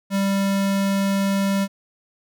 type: tone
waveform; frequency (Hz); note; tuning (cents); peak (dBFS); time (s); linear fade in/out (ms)
square; 196.6; G3; +5; -19; 0.1-1.68; 50
effects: none